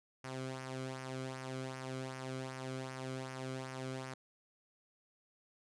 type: tone with flanger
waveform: sawtooth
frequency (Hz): 130.81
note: C3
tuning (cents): 0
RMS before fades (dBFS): -43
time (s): 0.24-4.14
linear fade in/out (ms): 5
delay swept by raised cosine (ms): 0.25 to 1.14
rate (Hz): 2.6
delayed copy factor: -0.6
effects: resampled to 22050 Hz